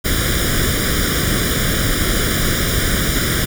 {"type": "noise with comb filter", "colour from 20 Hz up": "pink", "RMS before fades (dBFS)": -17, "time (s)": [0.04, 3.46], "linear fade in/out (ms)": 20, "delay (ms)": 0.57, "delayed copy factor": 0.9, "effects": []}